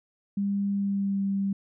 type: tone with pitch glide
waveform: sine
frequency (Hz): 200 to 196.79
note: G3 to G3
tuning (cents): +35 to +7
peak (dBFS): -24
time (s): 0.37-1.53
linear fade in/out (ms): 5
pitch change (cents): -28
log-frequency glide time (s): 0.71-1.21
effects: none